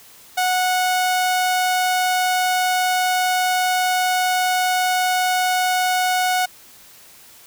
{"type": "tone", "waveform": "sawtooth", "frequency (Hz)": 735, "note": "F#5", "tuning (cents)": -12, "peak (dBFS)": -13, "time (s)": [0.37, 6.46], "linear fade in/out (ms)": 10, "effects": ["white hiss -46 dBFS RMS until 7.46 s"]}